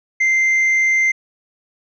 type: tone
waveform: triangle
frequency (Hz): 2086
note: C7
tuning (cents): -6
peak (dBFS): -11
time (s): 0.2-1.12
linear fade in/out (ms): 10
effects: resampled to 16000 Hz